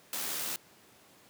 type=noise with amplitude modulation; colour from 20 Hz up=white; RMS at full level=-34 dBFS; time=0.13-0.56 s; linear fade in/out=0 ms; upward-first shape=sine; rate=76 Hz; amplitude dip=30%; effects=pink hiss -59 dBFS RMS until 1.29 s + high-pass 150 Hz 12 dB/octave